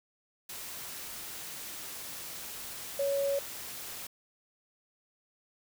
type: tone in noise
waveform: sine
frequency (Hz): 558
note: C#5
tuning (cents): +11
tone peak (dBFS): -27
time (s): 2.99-3.39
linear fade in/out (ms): 5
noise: white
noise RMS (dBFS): -42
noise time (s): 0.49-4.07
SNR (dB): +12
effects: none